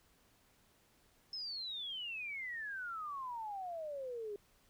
sine exponential sweep, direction down, 5280 to 400 Hz, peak -40 dBFS, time 1.33-4.36 s, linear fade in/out 2 ms, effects pink hiss -70 dBFS RMS until 4.69 s

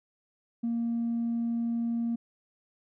triangle tone with tanh clipping, 233.1 Hz, A#3, in tune, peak -27 dBFS, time 0.63-2.16 s, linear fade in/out 10 ms, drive 5 dB, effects none

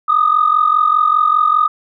sine tone pair together, 1211 / 1256 Hz, D#6 / D#6, -47 / +16 cents, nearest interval minor second, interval 63 cents, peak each -12 dBFS, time 0.08-1.68 s, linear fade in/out 10 ms, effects tanh soft clip ceiling -3 dBFS

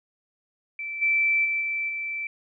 sine tone with level steps, 2329 Hz, D7, 15 cents flat, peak -30 / -19 / -23 / -25 / -28 dBFS, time 0.79-2.27 s, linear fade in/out 2 ms, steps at 1.01 / 1.44 / 1.6 / 1.88 s, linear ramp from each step 20 ms, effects none

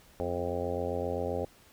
harmonic tone with a mistuned harmonic, 87.7 Hz, F2, 8 cents sharp, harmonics 1 / 2 / 3 / 4 / 5 / 6 / 7 / 8 / 9, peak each -38 / -44 / -40 / -41 / -36 / -35 / -39 / -44 / -41 dBFS, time 0.2-1.45 s, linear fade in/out 0 ms, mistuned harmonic 3, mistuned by -52 cents, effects pink hiss -59 dBFS RMS until 1.72 s

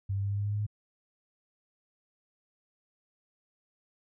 sine tone with pitch steps, 98 / 98.97 / 99.94 / 100.93 / 101.93 / 102.93 / 103.95 / 104.97 Hz, G2 / G2 / G2 / G#2 / G#2 / G#2 / G#2 / G#2, 0 / +17 / +34 / -49 / -32 / -15 / +2 / +19 cents, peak -28 dBFS, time 0.09-0.666 s, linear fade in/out 10 ms, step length 72 ms, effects none

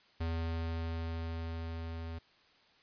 square tone with level ramp, 82.41 Hz, E2, in tune, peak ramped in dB -33 to -40 dBFS, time 0.2-2.19 s, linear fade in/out 10 ms, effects white hiss -65 dBFS RMS until 2.82 s + resampled to 11025 Hz

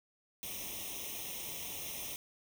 white noise with comb filter, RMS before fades -42 dBFS, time 0.43-2.16 s, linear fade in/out 0 ms, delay 0.33 ms, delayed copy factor +0.9, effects none

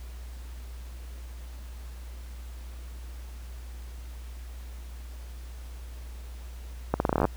accelerating click train, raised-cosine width 1 ms, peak -9 dBFS, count 12, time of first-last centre 6.94-7.253 s, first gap 61 ms, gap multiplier 0.83, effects added 60 Hz sine -38 dBFS peak until 7.36 s + pink hiss -53 dBFS RMS until 7.36 s

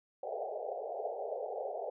white band-pass noise, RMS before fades -39 dBFS, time 0.23-1.9 s, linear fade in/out 5 ms, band 410 to 780 Hz, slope 96 dB/octave, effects none

